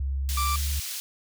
sine tone with pitch glide, 67.9 to 71.15 Hz, C#2 to C#2, -35 to +46 cents, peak -25 dBFS, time 0-0.8 s, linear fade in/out 5 ms, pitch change +81 cents, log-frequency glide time 0.39-0.57 s
pink high-pass noise, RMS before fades -34 dBFS, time 0.29-1 s, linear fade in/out 0 ms, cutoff 3600 Hz, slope 12 dB/octave
40% pulse tone, 1174.7 Hz, D6, in tune, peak -25 dBFS, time 0.37-0.56 s, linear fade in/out 5 ms
effects none

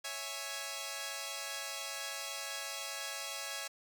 5% pulse chord, C# minor, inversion none, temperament equal, 554.4 / 659.3 / 830.6 Hz, C#5 / E5 / G#5, 0 / 0 / 0 cents, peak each -32 dBFS, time 0.04-3.68 s, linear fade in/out 10 ms, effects none

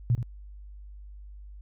sine tone with echo, 119.2 Hz, A#2, 39 cents sharp, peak -19 dBFS, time 0.1-0.15 s, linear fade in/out 0 ms, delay 78 ms, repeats 1, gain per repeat -8 dB, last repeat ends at 0.228 s, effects added 50 Hz sine -42 dBFS peak until 1.61 s

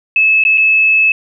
sine tone with dropouts, 2600 Hz, E7, 24 cents flat, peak -7 dBFS, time 0.16-1.12 s, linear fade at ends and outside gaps 2 ms, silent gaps 0.438-0.45 / 0.575-0.579 s, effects none

